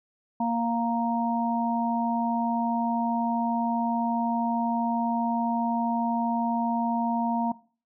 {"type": "harmonic tone", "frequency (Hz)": 233.1, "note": "A#3", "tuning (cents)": 0, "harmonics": [1, 3, 4], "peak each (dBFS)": [-26, -30, -28], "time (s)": [0.4, 7.52], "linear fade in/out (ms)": 5, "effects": ["noise-tail reverb RT60 0.4 s tail -19 dB re dry"]}